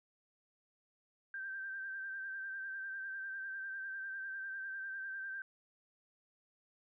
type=tone with vibrato; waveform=sine; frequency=1568 Hz; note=G6; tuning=in tune; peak=-40 dBFS; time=1.34-5.42 s; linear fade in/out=2 ms; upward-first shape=sine; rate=10 Hz; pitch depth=32 cents each way; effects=none